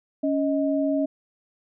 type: tone pair together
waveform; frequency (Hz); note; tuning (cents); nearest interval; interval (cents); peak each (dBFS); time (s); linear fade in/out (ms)
sine; 279.3 / 627; C#4 / D#5; +13 / +13; octave + major second; 1400; -22 / -25; 0.23-1.06; 10
effects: none